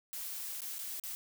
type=noise with dropouts; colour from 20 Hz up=blue; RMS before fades=-41 dBFS; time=0.13-1.15 s; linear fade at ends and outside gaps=0 ms; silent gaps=0.606-0.618 / 0.784-0.79 / 0.998-1.037 s; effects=none